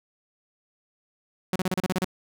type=tone bursts; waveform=sawtooth; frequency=185 Hz; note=F#3; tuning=in tune; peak=-19 dBFS; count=9; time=1.53-2.046 s; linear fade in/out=2 ms; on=28 ms; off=33 ms; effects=none